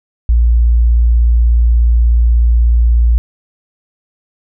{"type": "tone", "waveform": "sine", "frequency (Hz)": 58.27, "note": "A#1", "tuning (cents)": 0, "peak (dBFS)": -6, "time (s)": [0.29, 3.18], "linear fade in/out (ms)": 0, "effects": []}